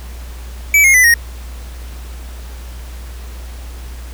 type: tone with pitch steps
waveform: square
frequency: 2299 / 2145 / 2001 / 1867.4 Hz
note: D7 / C7 / B6 / A#6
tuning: -37 / +42 / +22 / +3 cents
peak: -7 dBFS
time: 0.74-1.14 s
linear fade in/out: 2 ms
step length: 100 ms
effects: added 60 Hz sine -27 dBFS peak until 4.13 s + pink hiss -39 dBFS RMS until 4.13 s